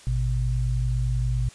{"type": "tone pair together", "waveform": "sine", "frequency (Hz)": [53.67, 123.8], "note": ["A1", "B2"], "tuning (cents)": [-42, 5], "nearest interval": "octave + major second", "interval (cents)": 1447, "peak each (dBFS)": -24, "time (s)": [0.07, 1.49], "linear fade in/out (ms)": 0, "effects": ["white hiss -49 dBFS RMS until 1.54 s", "resampled to 22050 Hz"]}